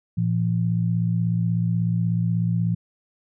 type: tone pair together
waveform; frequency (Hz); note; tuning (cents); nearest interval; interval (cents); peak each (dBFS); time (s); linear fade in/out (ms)
sine; 114.4 / 170.8; A#2 / F3; -32 / -38; perfect fifth; 694; -22; 0.17-2.75; 10
effects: none